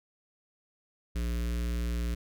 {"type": "tone with notch filter", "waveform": "square", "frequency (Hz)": 58.7, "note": "A#1", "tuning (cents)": 13, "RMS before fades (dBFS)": -31, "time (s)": [1.15, 2.15], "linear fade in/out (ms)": 10, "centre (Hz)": 820, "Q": 0.88, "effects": []}